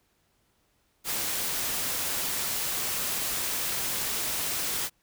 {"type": "noise", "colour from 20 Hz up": "white", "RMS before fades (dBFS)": -30, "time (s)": [1.04, 4.9], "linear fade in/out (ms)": 50, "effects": ["pink hiss -70 dBFS RMS until 5.02 s"]}